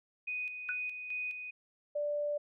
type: tone with tremolo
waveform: sine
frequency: 2490 Hz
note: D#7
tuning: 1 cent sharp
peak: -34 dBFS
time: 0.27-1.51 s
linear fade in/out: 10 ms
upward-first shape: square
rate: 2.4 Hz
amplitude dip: 50%
type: tone with exponential decay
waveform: sine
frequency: 1480 Hz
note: F#6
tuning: in tune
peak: -31 dBFS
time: 0.69-0.81 s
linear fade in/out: 1 ms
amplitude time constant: 24 ms
type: tone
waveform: sine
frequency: 587.3 Hz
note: D5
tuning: in tune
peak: -31 dBFS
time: 1.95-2.38 s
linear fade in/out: 10 ms
effects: none